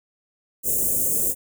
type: band-stop noise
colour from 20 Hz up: white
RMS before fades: -22 dBFS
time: 0.63-1.35 s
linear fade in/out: 50 ms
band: 580 to 7000 Hz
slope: 48 dB/octave
effects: none